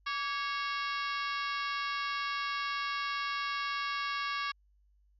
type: harmonic tone with a mistuned harmonic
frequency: 551 Hz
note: C#5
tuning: 11 cents flat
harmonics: 2 / 3 / 4 / 5 / 6 / 7 / 8 / 9 / 10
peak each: -35 / -39 / -41 / -43 / -45 / -46 / -47 / -48 / -49 dBFS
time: 0.06-4.52 s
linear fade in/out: 10 ms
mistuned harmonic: 2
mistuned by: +73 cents
effects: added 50 Hz sine -64 dBFS peak until 5.19 s